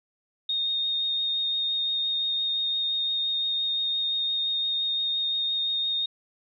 sine tone with vibrato, 3694 Hz, A#7, 16 cents flat, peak -24 dBFS, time 0.49-6.06 s, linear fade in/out 5 ms, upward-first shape triangle, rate 5.8 Hz, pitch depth 12 cents each way, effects none

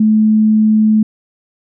sine tone, 216.2 Hz, A3, 30 cents flat, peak -7 dBFS, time 0-1.03 s, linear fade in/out 5 ms, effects none

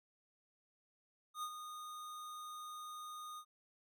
square tone with ADSR envelope, 1231 Hz, D#6, 19 cents flat, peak -39 dBFS, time 1.34-3.45 s, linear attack 87 ms, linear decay 66 ms, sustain -8 dB, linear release 70 ms, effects none

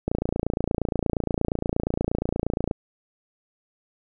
click train, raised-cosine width 2 ms, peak -10 dBFS, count 76, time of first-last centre 0.08-2.712 s, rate 28.5 Hz, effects none

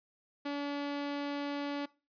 sawtooth tone, 286.2 Hz, D4, 45 cents flat, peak -30 dBFS, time 0.45-1.86 s, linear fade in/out 10 ms, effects noise-tail reverb RT60 0.3 s tail -21 dB re dry + resampled to 11025 Hz

